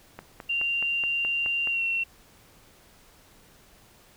click train, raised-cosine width 0.5 ms, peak -23 dBFS, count 8, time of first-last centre 0.19-1.673 s, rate 4.72 Hz
sine tone with pitch glide, 2776 to 2722 Hz, F7 to F7, -11 to -45 cents, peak -24 dBFS, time 0.49-2.04 s, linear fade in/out 10 ms, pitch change -34 cents, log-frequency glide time 1.69-1.82 s
effects pink hiss -56 dBFS RMS until 4.16 s

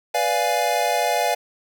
square chord, B diminished seventh, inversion none, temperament equal, 493.9 / 587.3 / 698.5 / 830.6 Hz, B4 / D5 / F5 / Ab5, 0 / 0 / 0 / 0 cents, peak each -28 / -26 / -23 / -25 dBFS, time 0.14-1.35 s, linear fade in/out 10 ms, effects none

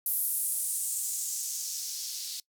violet noise with band-pass filter sweep, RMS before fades -33 dBFS, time 0.06-2.4 s, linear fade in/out 2 ms, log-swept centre 12000 to 4300 Hz, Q 2.3, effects noise-tail reverb RT60 0.1 s tail -22 dB re dry

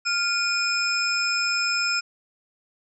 sine tone cluster, 1397 / 2444 / 5200 / 7430 Hz, F6 / D#7 / E8 / A#8, 0 / -32 / -24 / -7 cents, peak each -26 / -27 / -25 / -34 dBFS, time 0.05-2.01 s, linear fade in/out 20 ms, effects none

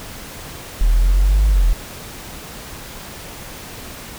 sine exponential two-way sweep, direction up then down, 38.89 to 51.91 to 38.89 Hz, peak -9 dBFS, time 0.81-1.73 s, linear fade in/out 0 ms, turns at 1.47 s, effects tanh soft clip ceiling -7 dBFS + pink hiss -34 dBFS RMS until 4.18 s

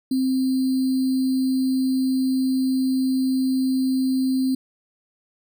sine tone with sample-and-hold, 261.6 Hz, C4, in tune, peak -18 dBFS, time 0.11-4.55 s, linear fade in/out 5 ms, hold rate 4410 Hz, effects none

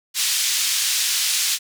white band-pass noise, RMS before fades -21 dBFS, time 0.14-1.59 s, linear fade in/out 50 ms, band 2700 to 7600 Hz, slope 12 dB/octave, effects none

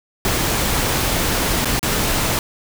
pink noise with dropouts, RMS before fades -19 dBFS, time 0.25-2.39 s, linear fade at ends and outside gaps 1 ms, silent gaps 1.647-1.655 / 1.794-1.829 s, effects none

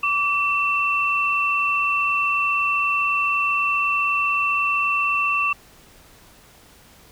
sine tone pair together, 1157.2 / 2688 Hz, D6 / E7, -26 / +33 cents, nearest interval octave + minor third, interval 1459 cents, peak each -22 / -20 dBFS, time 0.03-5.53 s, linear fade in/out 5 ms, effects pink hiss -50 dBFS RMS until 7.11 s

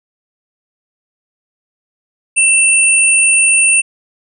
sine tone pair together, 2674 / 9046 Hz, E7 / C#9, +24 / +34 cents, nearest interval octave + major sixth, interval 2110 cents, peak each -10 dBFS, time 2.36-3.82 s, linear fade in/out 20 ms, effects none

